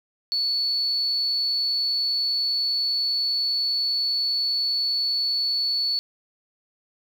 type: tone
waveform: sine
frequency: 4435 Hz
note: C#8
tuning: in tune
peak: -21 dBFS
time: 0.32-5.99 s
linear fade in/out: 0 ms
effects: 8-bit